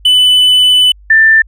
triangle / sine tone pair in turn, 2997 / 1778.6 Hz, F#7 / A6, +22 / +18 cents, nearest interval major sixth, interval 904 cents, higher first, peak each -3 dBFS, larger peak neither, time 0.05-0.92 / 1.1-1.42 s, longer first, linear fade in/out 5 ms, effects added 50 Hz sine -36 dBFS peak until 1.47 s

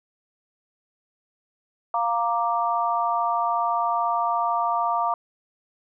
sine chord, Bb major, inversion second, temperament equal, 698.5 / 932.3 / 1174.7 Hz, F5 / Bb5 / D6, 0 / 0 / 0 cents, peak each -25 dBFS, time 1.94-5.14 s, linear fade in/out 2 ms, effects none

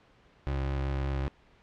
30% pulse tone with vibrato, 68 Hz, C#2, 33 cents flat, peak -26 dBFS, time 0.47-1.28 s, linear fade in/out 0 ms, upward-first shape sine, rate 5.2 Hz, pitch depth 16 cents each way, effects pink hiss -61 dBFS RMS until 1.62 s + low-pass 3000 Hz 12 dB/octave

